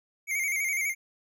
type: tone with vibrato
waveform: square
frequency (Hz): 2184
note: C#7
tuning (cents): -26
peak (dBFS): -27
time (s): 0.27-0.95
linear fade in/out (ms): 50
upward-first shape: square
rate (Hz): 12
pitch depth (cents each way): 58
effects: none